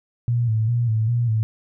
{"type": "tone with vibrato", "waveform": "sine", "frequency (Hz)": 114.7, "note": "A#2", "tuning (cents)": -28, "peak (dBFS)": -17, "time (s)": [0.28, 1.43], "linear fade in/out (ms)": 0, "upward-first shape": "square", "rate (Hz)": 2.5, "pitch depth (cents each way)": 70, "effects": []}